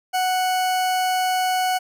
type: tone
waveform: 40% pulse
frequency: 740 Hz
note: F#5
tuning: in tune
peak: -18 dBFS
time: 0.13-1.79 s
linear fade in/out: 20 ms
effects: none